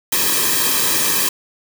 white noise with comb filter, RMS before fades -17 dBFS, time 0.12-1.29 s, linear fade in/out 5 ms, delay 1.4 ms, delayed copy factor -0.8, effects none

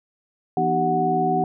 sine tone cluster, 167.9 / 246.4 / 308.5 / 386.5 / 739 Hz, E3 / B3 / D#4 / G4 / F#5, +32 / -4 / -15 / -24 / -2 cents, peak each -27 / -28 / -29 / -25 / -20 dBFS, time 0.57-1.44 s, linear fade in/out 2 ms, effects none

